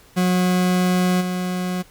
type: tone with level steps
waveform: 40% pulse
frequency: 181.7 Hz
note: F#3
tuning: 31 cents flat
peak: -15 / -21 dBFS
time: 0.16-1.83 s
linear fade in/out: 20 ms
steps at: 1.2 s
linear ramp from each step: 20 ms
effects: pink hiss -51 dBFS RMS until 1.9 s